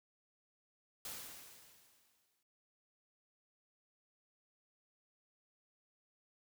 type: noise with exponential decay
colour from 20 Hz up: white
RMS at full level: -44 dBFS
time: 1.05-2.43 s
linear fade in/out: 2 ms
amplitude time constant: 300 ms
effects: none